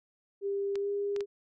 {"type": "tone with pitch glide", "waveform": "sine", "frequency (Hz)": [398.5, 404.3], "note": ["G4", "G#4"], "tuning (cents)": [28, -46], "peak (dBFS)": -29, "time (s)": [0.41, 1.26], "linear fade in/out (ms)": 50, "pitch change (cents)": 26, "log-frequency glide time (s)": [0.78, 0.89]}
{"type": "clicks", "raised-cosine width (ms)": 0.2, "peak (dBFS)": -25, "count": 3, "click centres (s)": [0.756, 1.163, 1.207]}
{"effects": []}